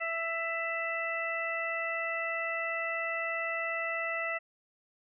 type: harmonic tone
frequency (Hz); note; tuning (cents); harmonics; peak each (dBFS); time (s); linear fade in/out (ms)
663; E5; +10; 1 / 2 / 3 / 4; -37 / -38 / -34 / -38; 0-4.39; 20
effects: none

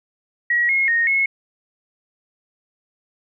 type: tone with pitch steps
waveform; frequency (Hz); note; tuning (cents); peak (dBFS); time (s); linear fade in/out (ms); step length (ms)
sine; 1912 / 2159 / 1857 / 2179; A#6 / C#7 / A#6 / C#7; +43 / -46 / -7 / -30; -15; 0.5-1.26; 5; 190
effects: none

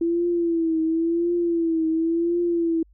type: tone with vibrato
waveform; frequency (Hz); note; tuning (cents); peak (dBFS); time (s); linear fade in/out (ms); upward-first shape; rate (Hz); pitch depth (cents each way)
sine; 333.5; E4; +20; -19; 0.01-2.83; 5; triangle; 0.94; 79
effects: added 50 Hz sine -52 dBFS peak until 2.93 s

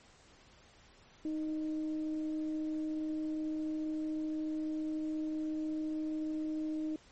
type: tone with frequency modulation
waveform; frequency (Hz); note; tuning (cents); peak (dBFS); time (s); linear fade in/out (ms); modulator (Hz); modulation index
sine; 311.1; D#4; 0; -33; 1.25-6.96; 2; 304; 0.28
effects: pink hiss -61 dBFS RMS until 7.11 s + MP3 32 kbps

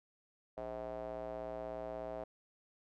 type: tone with band-pass filter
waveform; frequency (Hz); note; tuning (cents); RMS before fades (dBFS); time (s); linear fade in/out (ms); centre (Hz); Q
square; 58.27; A#1; 0; -43; 0.57-2.24; 5; 620; 4.2
effects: none

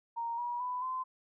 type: tone with pitch steps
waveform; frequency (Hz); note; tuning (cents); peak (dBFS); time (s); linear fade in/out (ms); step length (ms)
sine; 931 / 962.7 / 995.5 / 1029.4; A#5 / B5 / B5 / C6; -2 / -45 / +14 / -29; -33; 0.16-1.04; 20; 220
effects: none

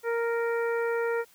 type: harmonic tone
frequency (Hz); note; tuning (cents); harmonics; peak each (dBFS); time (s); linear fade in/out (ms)
465.5; A#4; -2; 1 / 2 / 3 / 4 / 5; -26 / -36 / -35 / -38 / -44; 0.03-1.25; 50
effects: white hiss -59 dBFS RMS until 1.34 s

